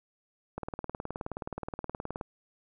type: click train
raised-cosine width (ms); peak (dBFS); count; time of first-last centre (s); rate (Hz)
1; -21; 32; 0.58-2.212; 19
effects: none